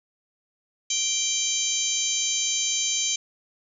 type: harmonic tone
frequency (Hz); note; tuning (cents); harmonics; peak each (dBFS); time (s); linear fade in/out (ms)
784; G5; 0; 3 / 4 / 5 / 6 / 7 / 8 / 9; -35 / -29 / -33 / -37 / -36 / -26 / -30; 0.9-3.16; 5
effects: none